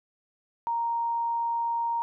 sine tone, 932 Hz, A#5, 1 cent flat, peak -25 dBFS, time 0.67-2.02 s, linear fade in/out 0 ms, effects none

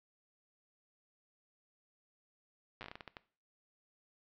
slowing click train, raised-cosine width 0.3 ms, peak -29 dBFS, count 11, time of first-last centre 2.81-3.168 s, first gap 8 ms, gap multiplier 1.31, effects noise-tail reverb RT60 0.4 s tail -18 dB re dry + low-pass 5000 Hz 12 dB/octave

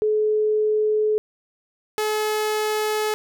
sine / sawtooth tone pair in turn, 427.9 / 427.9 Hz, A4 / A4, -48 / -48 cents, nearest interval unison, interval 0 cents, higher neither, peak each -17 dBFS, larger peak neither, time 0.02-1.18 / 1.98-3.14 s, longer neither, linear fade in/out 0 ms, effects none

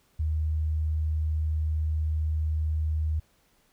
sine tone, 77.78 Hz, D#2, in tune, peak -24 dBFS, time 0.19-3.2 s, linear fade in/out 10 ms, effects pink hiss -66 dBFS RMS until 3.72 s

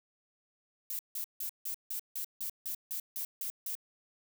violet noise bursts, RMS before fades -37 dBFS, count 12, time 0.9-3.752 s, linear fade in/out 2 ms, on 91 ms, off 160 ms, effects none

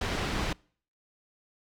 pink low-pass noise, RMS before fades -31 dBFS, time 0.01-0.53 s, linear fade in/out 5 ms, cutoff 4400 Hz, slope 12 dB/octave, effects noise-tail reverb RT60 0.5 s tail -26 dB re dry

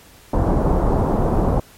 pink low-pass noise, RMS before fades -17 dBFS, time 0.33-1.6 s, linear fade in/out 5 ms, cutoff 930 Hz, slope 24 dB/octave, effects pink hiss -47 dBFS RMS until 1.77 s + MP3 64 kbps

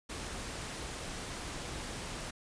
pink noise, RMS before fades -41 dBFS, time 0.09-2.31 s, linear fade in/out 10 ms, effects resampled to 22050 Hz

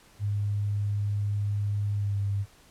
sine tone with pitch glide, 102.5 to 100.22 Hz, G#2 to G2, -22 to +39 cents, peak -25 dBFS, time 0.19-2.46 s, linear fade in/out 50 ms, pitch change -39 cents, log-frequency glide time 1.94-2.19 s, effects pink hiss -57 dBFS RMS until 2.7 s + low-pass 12000 Hz 12 dB/octave

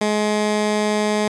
15% pulse tone, 211.1 Hz, G#3, 29 cents sharp, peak -11 dBFS, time 0.01-1.28 s, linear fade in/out 5 ms, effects resampled to 22050 Hz

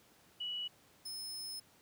sine / sawtooth tone pair in turn, 2939 / 5199 Hz, F#7 / E8, -12 / -25 cents, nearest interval minor seventh, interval 987 cents, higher second, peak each -37 / -39 dBFS, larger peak first, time 0.4-0.68 / 1.05-1.6 s, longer second, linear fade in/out 10 ms, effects pink hiss -65 dBFS RMS until 1.81 s + high-pass 100 Hz 12 dB/octave

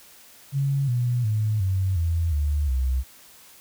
sine tone with pitch steps, 138.59 / 122.05 / 107.49 / 94.66 / 83.36 / 73.42 / 64.65 Hz, C#3 / B2 / A2 / F#2 / E2 / D2 / C2, 0 / -20 / -40 / +40 / +20 / 0 / -20 cents, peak -20 dBFS, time 0.52-3.04 s, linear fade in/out 50 ms, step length 360 ms, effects white hiss -50 dBFS RMS until 3.6 s

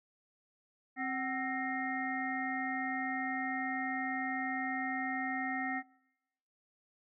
harmonic tone with a mistuned harmonic, 264.7 Hz, C4, 20 cents sharp, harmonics 1 / 3 / 5 / 7 / 8, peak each -38 / -39 / -45 / -38 / -43 dBFS, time 0.96-5.83 s, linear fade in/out 50 ms, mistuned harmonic 3, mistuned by -88 cents, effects noise-tail reverb RT60 1.0 s tail -26 dB re dry

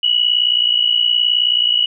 sine tone pair together, 2901 / 2960 Hz, F#7 / F#7, -35 / 0 cents, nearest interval unison, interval 35 cents, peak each -15 dBFS, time 0.03-1.86 s, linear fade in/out 5 ms, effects none

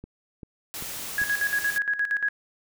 click train, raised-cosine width 3 ms, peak -27 dBFS, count 4, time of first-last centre 0.04-1.216 s, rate 2.55 Hz
white noise, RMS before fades -35 dBFS, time 0.74-1.78 s, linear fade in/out 0 ms
sine tone with tremolo, 1661.2 Hz, G#6, in tune, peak -21 dBFS, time 1.18-2.29 s, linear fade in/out 2 ms, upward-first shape square, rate 8.6 Hz, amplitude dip 70%
effects none

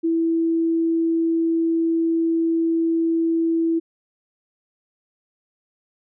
sine tone, 329.6 Hz, E4, in tune, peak -17 dBFS, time 0.03-3.8 s, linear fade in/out 20 ms, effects none

